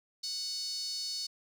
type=tone with high-pass filter; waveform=5% pulse; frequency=740 Hz; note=F#5; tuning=in tune; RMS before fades=-37 dBFS; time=0.23-1.27 s; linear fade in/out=10 ms; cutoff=4600 Hz; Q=8.2; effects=none